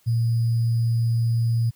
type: tone with sample-and-hold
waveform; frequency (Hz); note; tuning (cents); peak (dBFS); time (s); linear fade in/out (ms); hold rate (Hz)
sine; 115.7; A#2; -13; -18; 0.06-1.71; 20; 4900
effects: white hiss -61 dBFS RMS until 1.75 s